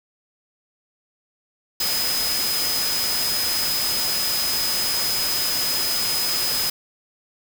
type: tone in noise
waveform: sine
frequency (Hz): 5040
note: D#8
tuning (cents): +21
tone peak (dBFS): -23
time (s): 1.8-6.7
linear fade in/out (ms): 5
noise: white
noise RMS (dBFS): -25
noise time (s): 1.8-6.7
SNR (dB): -1
effects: none